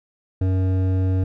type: tone with hard clipping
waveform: triangle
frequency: 93.6 Hz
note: F#2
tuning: 20 cents sharp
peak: -19 dBFS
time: 0.41-1.24 s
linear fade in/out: 5 ms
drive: 15 dB
effects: none